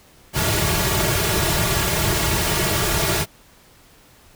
pink noise with comb filter, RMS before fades -20 dBFS, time 0.33-3.26 s, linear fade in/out 50 ms, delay 3.9 ms, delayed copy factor -0.9, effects pink hiss -51 dBFS RMS until 4.35 s

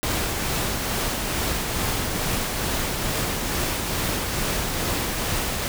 pink noise with tremolo, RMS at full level -24 dBFS, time 0.03-5.68 s, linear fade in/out 0 ms, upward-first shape triangle, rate 2.3 Hz, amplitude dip 30%, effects none

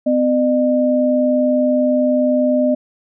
sine tone pair together, 254.4 / 605 Hz, C4 / D#5, -48 / -49 cents, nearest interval octave + minor third, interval 1499 cents, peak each -15 dBFS, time 0.06-2.75 s, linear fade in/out 10 ms, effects none

